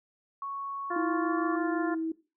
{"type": "tone with pitch glide", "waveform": "sine", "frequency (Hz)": [1108.7, 1131.3], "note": ["C#6", "C#6"], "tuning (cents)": [0, 35], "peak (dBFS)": -33, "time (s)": [0.42, 1.56], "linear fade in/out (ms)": 2, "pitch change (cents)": 35, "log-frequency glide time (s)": [1.19, 1.38]}
{"type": "harmonic tone", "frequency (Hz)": 349.2, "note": "F4", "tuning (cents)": 0, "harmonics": [1, 2, 3, 4, 5], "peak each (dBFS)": [-33, -36, -38, -39, -40], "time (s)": [0.9, 1.95], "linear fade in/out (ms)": 10}
{"type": "tone", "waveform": "sine", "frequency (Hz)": 323.2, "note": "E4", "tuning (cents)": -34, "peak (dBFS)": -28, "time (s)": [0.96, 2.12], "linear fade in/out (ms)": 5}
{"effects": ["noise-tail reverb RT60 0.3 s tail -18 dB re dry"]}